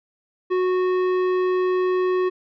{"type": "tone with tanh clipping", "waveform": "triangle", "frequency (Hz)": 367.5, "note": "F#4", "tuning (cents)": -12, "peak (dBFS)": -20, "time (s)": [0.5, 2.3], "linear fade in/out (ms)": 20, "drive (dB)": 17, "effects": []}